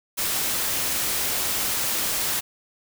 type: noise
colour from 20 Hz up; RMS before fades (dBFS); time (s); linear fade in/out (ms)
white; -25; 0.17-2.41; 20
effects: none